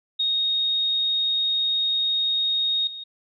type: tone with level steps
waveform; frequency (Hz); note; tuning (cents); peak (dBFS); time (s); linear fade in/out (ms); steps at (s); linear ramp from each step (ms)
sine; 3729; A#7; 0; -20 / -33; 0.19-3.04; 10; 2.87; 2
effects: none